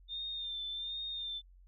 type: tone with vibrato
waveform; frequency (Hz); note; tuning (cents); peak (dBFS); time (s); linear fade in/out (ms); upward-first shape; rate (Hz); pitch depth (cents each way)
sine; 3610; A7; +44; -37; 0.08-1.42; 50; sine; 1.3; 41
effects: added 45 Hz sine -56 dBFS peak until 1.67 s